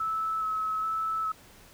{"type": "tone with vibrato", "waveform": "sine", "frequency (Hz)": 1299, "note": "E6", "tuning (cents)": -26, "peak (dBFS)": -27, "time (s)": [0, 1.32], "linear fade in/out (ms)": 5, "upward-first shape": "square", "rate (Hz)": 1.2, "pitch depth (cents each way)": 13, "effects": ["pink hiss -54 dBFS RMS until 1.73 s"]}